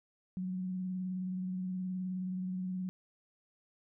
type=tone with vibrato; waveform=sine; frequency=184.6 Hz; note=F#3; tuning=4 cents flat; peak=-34 dBFS; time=0.37-2.89 s; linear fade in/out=0 ms; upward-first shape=sine; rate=19 Hz; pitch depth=27 cents each way; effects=none